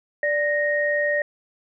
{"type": "tone pair together", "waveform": "sine", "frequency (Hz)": [587.3, 1864.7], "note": ["D5", "A#6"], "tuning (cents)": [0, 0], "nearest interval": "octave + minor sixth", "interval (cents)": 2000, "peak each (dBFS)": -22, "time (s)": [0.23, 1.22], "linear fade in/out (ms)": 2, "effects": []}